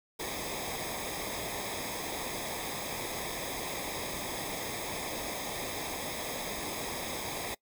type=noise with comb filter; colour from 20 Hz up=pink; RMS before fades=-37 dBFS; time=0.19-7.55 s; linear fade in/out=10 ms; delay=0.69 ms; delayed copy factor=-0.75; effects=noise-tail reverb RT60 0.1 s tail -23 dB re dry